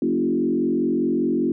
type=tone with frequency modulation; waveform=sine; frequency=293.7 Hz; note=D4; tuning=in tune; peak=-18 dBFS; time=0.02-1.52 s; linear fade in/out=2 ms; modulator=45 Hz; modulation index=1.7; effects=none